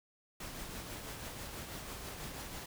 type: noise with tremolo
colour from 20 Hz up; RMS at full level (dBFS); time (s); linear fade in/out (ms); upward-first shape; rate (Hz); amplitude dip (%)
pink; -43; 0.4-2.66; 5; triangle; 6.1; 40
effects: none